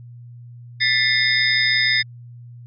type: tone cluster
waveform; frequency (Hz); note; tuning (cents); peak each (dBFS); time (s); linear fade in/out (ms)
sine; 1763 / 1994 / 2120 / 3648 / 5030; A6 / B6 / C7 / A#7 / D#8; +3 / +16 / +22 / -38 / +18; -22; 0.8-2.03; 20
effects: added 120 Hz sine -37 dBFS peak until 2.66 s